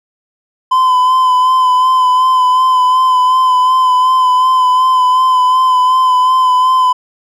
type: tone with vibrato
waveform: triangle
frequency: 1018 Hz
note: C6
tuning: 48 cents flat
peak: -5 dBFS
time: 0.71-6.93 s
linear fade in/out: 10 ms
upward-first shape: sine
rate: 2.7 Hz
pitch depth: 24 cents each way
effects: none